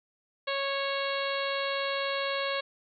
harmonic tone with a mistuned harmonic, 552 Hz, C#5, 7 cents flat, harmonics 1 / 2 / 3 / 4 / 5 / 6 / 7 / 8, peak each -32 / -35 / -37 / -38 / -39 / -40 / -40 / -41 dBFS, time 0.47-2.61 s, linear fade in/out 10 ms, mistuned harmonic 8, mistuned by -29 cents, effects none

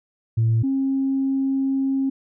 sine tone pair in turn, 113.3 / 269.5 Hz, A#2 / C#4, -49 / -49 cents, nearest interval octave + minor third, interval 1500 cents, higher second, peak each -14 / -18 dBFS, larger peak first, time 0.37-0.63 / 0.63-2.1 s, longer second, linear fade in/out 10 ms, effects tanh soft clip ceiling -13 dBFS

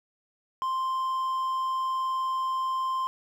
triangle tone, 1046.5 Hz, C6, in tune, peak -24 dBFS, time 0.62-3.07 s, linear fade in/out 0 ms, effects none

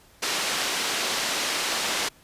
white band-pass noise, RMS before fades -27 dBFS, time 0.22-2.09 s, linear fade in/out 10 ms, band 250 to 5300 Hz, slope 12 dB/octave, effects pink hiss -55 dBFS RMS until 2.23 s + resampled to 32000 Hz

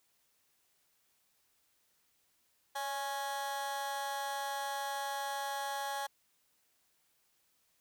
35% pulse tone with amplitude modulation, 831 Hz, G#5, 1 cent sharp, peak -30 dBFS, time 2.75-6.07 s, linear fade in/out 10 ms, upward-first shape sine, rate 267 Hz, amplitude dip 90%, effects white hiss -74 dBFS RMS until 7.8 s

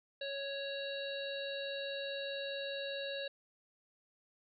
harmonic tone, 554.4 Hz, C#5, in tune, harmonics 1 / 3 / 5 / 7 / 8, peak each -40 / -46 / -48 / -44 / -53 dBFS, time 0.21-3.28 s, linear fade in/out 5 ms, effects none

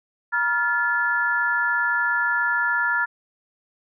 sine tone cluster, 954 / 1397 / 1727 Hz, A#5 / F6 / A6, +40 / 0 / -33 cents, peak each -27 / -22 / -23 dBFS, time 0.32-3.06 s, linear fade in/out 20 ms, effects none

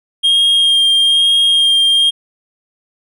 triangle tone with vibrato, 3225 Hz, G7, 48 cents sharp, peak -7 dBFS, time 0.23-2.11 s, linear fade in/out 20 ms, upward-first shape sine, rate 1.1 Hz, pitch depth 14 cents each way, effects none

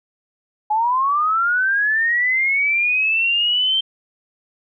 sine linear sweep, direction up, 834 to 3143 Hz, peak -15 dBFS, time 0.7-3.81 s, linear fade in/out 10 ms, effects none

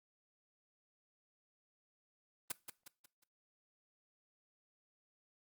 white noise with echo, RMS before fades -37 dBFS, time 2.5-2.52 s, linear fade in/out 5 ms, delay 180 ms, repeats 4, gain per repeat -8 dB, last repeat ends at 3.24 s, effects noise-tail reverb RT60 0.3 s tail -20 dB re dry + Opus 32 kbps

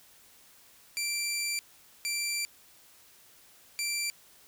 15% pulse tone bursts at uneven times, 2351 Hz, D7, 1 cent sharp, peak -23 dBFS, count 3, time 0.97-1.59 / 2.05-2.45 / 3.79-4.1 s, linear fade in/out 0 ms, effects white hiss -58 dBFS RMS until 4.47 s

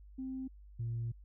sine tone pair in turn, 261.6 / 116.53 Hz, C4 / A#2, 0 / 0 cents, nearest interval octave + major second, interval 1400 cents, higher first, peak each -37 / -33 dBFS, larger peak second, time 0.18-0.48 / 0.79-1.12 s, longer second, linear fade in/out 10 ms, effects tanh soft clip ceiling -31 dBFS + added 50 Hz sine -52 dBFS peak until 1.24 s

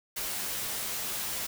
white noise with comb filter, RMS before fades -34 dBFS, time 0.16-1.47 s, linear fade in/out 10 ms, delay 12 ms, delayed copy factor -0.5, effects none

